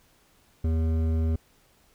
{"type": "tone with hard clipping", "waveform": "sine", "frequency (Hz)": 80.6, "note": "E2", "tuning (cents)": -38, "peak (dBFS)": -24, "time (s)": [0.64, 1.36], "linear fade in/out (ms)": 5, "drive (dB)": 11, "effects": ["pink hiss -62 dBFS RMS until 1.94 s"]}